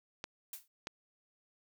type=clicks; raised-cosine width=0.2 ms; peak=-22 dBFS; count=2; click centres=0.241 / 0.871 s
type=noise with exponential decay; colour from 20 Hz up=blue; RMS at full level=-40 dBFS; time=0.53-0.68 s; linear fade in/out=2 ms; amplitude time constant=31 ms
effects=none